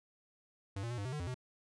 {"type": "tone with pitch steps", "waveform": "square", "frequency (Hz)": [98, 117.2, 121.6, 100.7, 128.3, 149.9, 87.4, 126.9], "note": ["G2", "A#2", "B2", "G2", "C3", "D3", "F2", "B2"], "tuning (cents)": [0, 10, -26, 47, -34, 36, 2, 47], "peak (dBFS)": -38, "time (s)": [0.76, 1.344], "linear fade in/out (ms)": 5, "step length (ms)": 73, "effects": ["resampled to 22050 Hz"]}